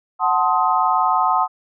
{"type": "chord", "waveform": "sine", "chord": "F# diminished seventh", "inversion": "none", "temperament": "equal with one note detuned", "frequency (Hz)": [740, 880, 1046.5, 1258.2], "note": ["F#5", "A5", "C6", "Eb6"], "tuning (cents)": [0, 0, 0, 19], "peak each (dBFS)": -20, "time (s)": [0.19, 1.48], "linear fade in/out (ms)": 50, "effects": []}